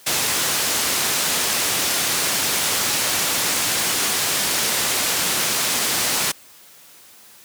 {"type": "low-pass noise", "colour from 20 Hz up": "white", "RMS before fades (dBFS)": -21, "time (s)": [0.06, 6.32], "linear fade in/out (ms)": 10, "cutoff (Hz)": 10000, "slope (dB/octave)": 12, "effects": ["white hiss -47 dBFS RMS until 7.44 s", "high-pass 100 Hz 12 dB/octave"]}